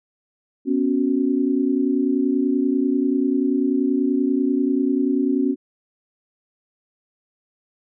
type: chord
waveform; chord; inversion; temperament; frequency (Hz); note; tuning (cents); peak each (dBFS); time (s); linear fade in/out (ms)
sine; B suspended second; none; equal; 246.9 / 277.2 / 370; B3 / C#4 / F#4; 0 / 0 / 0; -22 / -19 / -25; 0.65-5.56; 50
effects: none